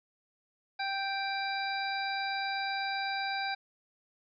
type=harmonic tone with a mistuned harmonic; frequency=784 Hz; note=G5; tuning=in tune; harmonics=1 / 2 / 3 / 5 / 6; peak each=-34 / -37 / -39 / -41 / -42 dBFS; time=0.79-3.55 s; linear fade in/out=10 ms; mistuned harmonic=6; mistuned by=+32 cents; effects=none